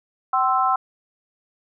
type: chord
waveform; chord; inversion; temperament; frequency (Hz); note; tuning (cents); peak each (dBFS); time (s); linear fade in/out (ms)
sine; C major; second; equal with one note detuned; 765.2 / 1046.5 / 1318.5; G5 / C6 / E6; -42 / 0 / 0; -21; 0.33-0.76; 5
effects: none